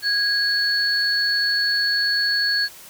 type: tone pair together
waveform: sine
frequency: 1647 / 4408 Hz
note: G#6 / C#8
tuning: -15 / -11 cents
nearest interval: octave + perfect fourth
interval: 1704 cents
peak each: -21 / -20 dBFS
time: 0.02-2.69 s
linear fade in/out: 50 ms
effects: white hiss -43 dBFS RMS until 2.89 s